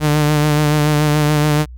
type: tone with vibrato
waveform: sawtooth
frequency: 150 Hz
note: D3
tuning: 37 cents sharp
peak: -8 dBFS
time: 0-1.66 s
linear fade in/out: 50 ms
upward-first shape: sine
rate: 7 Hz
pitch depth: 30 cents each way
effects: added 61 Hz sine -31 dBFS peak until 1.77 s